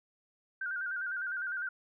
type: tone with vibrato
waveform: sine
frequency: 1492 Hz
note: F#6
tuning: 14 cents sharp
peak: -33 dBFS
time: 0.61-1.69 s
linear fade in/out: 5 ms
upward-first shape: square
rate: 9.9 Hz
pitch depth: 70 cents each way
effects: none